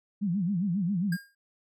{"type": "tone with vibrato", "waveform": "sine", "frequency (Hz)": 186.4, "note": "F#3", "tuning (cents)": 13, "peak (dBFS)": -25, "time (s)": [0.21, 1.17], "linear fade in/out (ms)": 20, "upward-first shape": "sine", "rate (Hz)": 7.4, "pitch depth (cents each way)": 200}
{"type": "tone with exponential decay", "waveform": "square", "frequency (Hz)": 1616, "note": "G#6", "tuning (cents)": -48, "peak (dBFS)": -32, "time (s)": [1.12, 1.35], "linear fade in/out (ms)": 5, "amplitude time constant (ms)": 48}
{"effects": []}